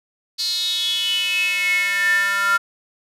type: tone with high-pass filter sweep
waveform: square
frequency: 198.4 Hz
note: G3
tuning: 21 cents sharp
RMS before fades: -20 dBFS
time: 0.38-2.58 s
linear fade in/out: 20 ms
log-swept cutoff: 4400 to 1400 Hz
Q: 9.8
effects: resampled to 32000 Hz